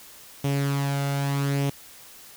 sawtooth tone with flanger, 140 Hz, C#3, 18 cents sharp, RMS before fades -25 dBFS, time 0.44-1.7 s, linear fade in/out 5 ms, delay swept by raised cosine 0.33 to 1.43 ms, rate 0.8 Hz, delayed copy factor +0.5, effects white hiss -47 dBFS RMS until 2.36 s

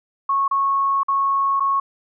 sine tone with dropouts, 1100 Hz, C#6, 14 cents flat, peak -16 dBFS, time 0.29-1.8 s, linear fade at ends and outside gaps 5 ms, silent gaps 0.48-0.511 / 1.033-1.083 / 1.598-1.604 s, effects none

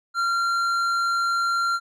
triangle tone with tanh clipping, 1378 Hz, F6, 24 cents flat, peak -22 dBFS, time 0.14-1.8 s, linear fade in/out 50 ms, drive 14 dB, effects none

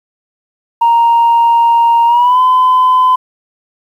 sine tone with pitch glide, 932.3 to 1016.7 Hz, A#5 to B5, 0 to +50 cents, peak -4 dBFS, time 0.81-3.16 s, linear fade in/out 10 ms, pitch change +150 cents, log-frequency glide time 2.06-2.4 s, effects tanh soft clip ceiling -3 dBFS + 7-bit

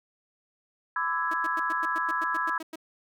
sine chord, E dominant seventh, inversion second, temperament equal with one note detuned, 1004.5 / 1174.7 / 1318.5 / 1661.2 Hz, B5 / D6 / E6 / G#6, +29 / 0 / 0 / 0 cents, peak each -30 / -36 / -31 / -30 dBFS, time 0.96-2.58 s, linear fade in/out 2 ms
sawtooth tone bursts, 321 Hz, E4, 46 cents flat, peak -32 dBFS, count 12, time 1.31-2.758 s, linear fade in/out 5 ms, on 29 ms, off 100 ms
effects none

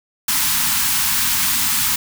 white band-stop noise, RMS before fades -18 dBFS, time 0.28-1.96 s, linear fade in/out 5 ms, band 290 to 820 Hz, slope 96 dB/octave, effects none

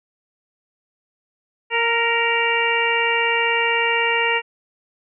harmonic tone with a mistuned harmonic, 464 Hz, A#4, 8 cents flat, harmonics 1 / 2 / 3 / 4 / 5 / 6, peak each -24 / -23 / -29 / -23 / -23 / -23 dBFS, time 1.7-4.42 s, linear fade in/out 50 ms, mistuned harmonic 4, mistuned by +20 cents, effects none

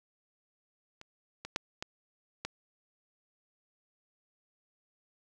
clicks, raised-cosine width 0.2 ms, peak -30 / -23 / -13 / -19 / -18 dBFS, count 5, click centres 1.014 / 1.45 / 1.561 / 1.825 / 2.45 s, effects none

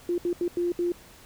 sine tone bursts at uneven times, 349.2 Hz, F4, in tune, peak -23 dBFS, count 5, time 0.09-0.18 / 0.25-0.33 / 0.41-0.48 / 0.57-0.72 / 0.79-0.92 s, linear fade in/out 2 ms, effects pink hiss -51 dBFS RMS until 1.25 s

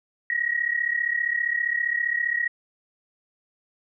sine tone pair together, 1880.9 / 1916 Hz, A#6 / A#6, +15 / +47 cents, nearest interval unison, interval 32 cents, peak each -25 dBFS, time 0.3-2.48 s, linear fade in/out 2 ms, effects none

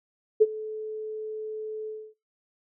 sine tone with ADSR envelope, 433 Hz, A4, 28 cents flat, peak -11 dBFS, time 0.4-2.14 s, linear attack 19 ms, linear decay 36 ms, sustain -21 dB, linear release 270 ms, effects noise-tail reverb RT60 0.3 s tail -26 dB re dry

